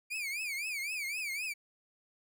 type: tone with vibrato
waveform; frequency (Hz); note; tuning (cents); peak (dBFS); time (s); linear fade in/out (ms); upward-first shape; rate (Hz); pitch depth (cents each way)
40% pulse; 2349; D7; 0; -34; 0.1-1.54; 20; triangle; 3.9; 200
effects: none